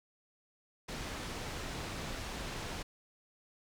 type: low-pass noise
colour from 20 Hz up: pink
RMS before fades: -41 dBFS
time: 0.88-2.83 s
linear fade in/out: 10 ms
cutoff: 6700 Hz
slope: 12 dB/octave
effects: none